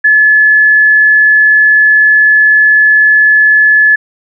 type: tone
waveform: sine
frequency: 1718 Hz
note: A6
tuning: 42 cents flat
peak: -3 dBFS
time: 0.04-3.96 s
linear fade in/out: 10 ms
effects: none